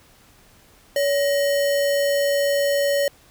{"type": "tone with sample-and-hold", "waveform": "sine", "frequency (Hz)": 566, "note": "C#5", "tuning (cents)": 36, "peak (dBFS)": -17, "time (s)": [0.96, 3.08], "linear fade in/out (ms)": 2, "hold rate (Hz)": 2450, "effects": ["pink hiss -53 dBFS RMS until 3.3 s"]}